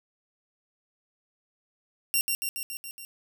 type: tone with echo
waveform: 5% pulse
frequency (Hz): 2762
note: F7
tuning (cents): -20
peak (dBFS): -13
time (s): 2.14-2.21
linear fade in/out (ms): 0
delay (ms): 140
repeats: 6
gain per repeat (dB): -3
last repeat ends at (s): 3.05
effects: none